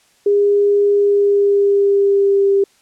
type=tone with pitch glide; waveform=sine; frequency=406.5 to 395.6 Hz; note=G#4 to G4; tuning=-37 to +16 cents; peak=-10 dBFS; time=0.26-2.64 s; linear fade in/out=5 ms; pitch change=-47 cents; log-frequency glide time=0.91-2.52 s; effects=white hiss -55 dBFS RMS until 2.81 s + low-pass 9000 Hz 12 dB/octave